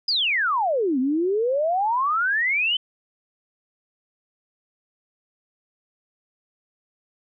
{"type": "exponential two-way sweep", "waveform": "sine", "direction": "down then up", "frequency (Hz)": [5080, 248.5, 3102], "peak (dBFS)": -19, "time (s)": [0.08, 2.77], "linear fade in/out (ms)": 5, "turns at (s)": 0.99, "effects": []}